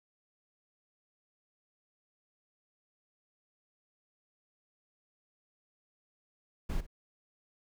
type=noise with echo; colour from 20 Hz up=brown; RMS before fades=-32 dBFS; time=6.69-6.81 s; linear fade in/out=10 ms; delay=57 ms; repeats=1; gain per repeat=-15 dB; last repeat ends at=6.867 s; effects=none